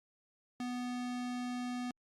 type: tone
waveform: square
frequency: 246.9 Hz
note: B3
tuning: in tune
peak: -37 dBFS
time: 0.6-1.91 s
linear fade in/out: 2 ms
effects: low-pass 8000 Hz 12 dB/octave + Opus 48 kbps